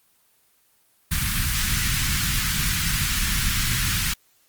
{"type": "band-stop noise", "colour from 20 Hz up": "pink", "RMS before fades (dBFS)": -23, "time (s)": [1.11, 4.14], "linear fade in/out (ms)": 10, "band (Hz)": [190, 1400], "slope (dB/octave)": 24, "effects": ["white hiss -62 dBFS RMS until 4.48 s", "Opus 24 kbps"]}